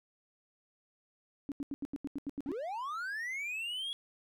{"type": "tone bursts", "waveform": "sine", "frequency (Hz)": 281.6, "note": "C#4", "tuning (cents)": 27, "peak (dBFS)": -34, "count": 10, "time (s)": [1.49, 2.517], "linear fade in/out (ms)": 0, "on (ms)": 28, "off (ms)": 83}
{"type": "linear sweep", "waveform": "triangle", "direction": "up", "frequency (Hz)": [247.3, 3363], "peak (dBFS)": -34, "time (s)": [2.46, 3.93], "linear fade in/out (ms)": 0}
{"effects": []}